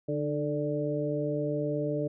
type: harmonic tone with a mistuned harmonic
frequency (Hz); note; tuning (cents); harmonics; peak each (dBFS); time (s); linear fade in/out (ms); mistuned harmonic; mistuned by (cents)
146.83; D3; 0; 1 / 2 / 3 / 4; -33 / -33 / -33 / -33; 0.08-2.08; 10; 2; +45
effects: none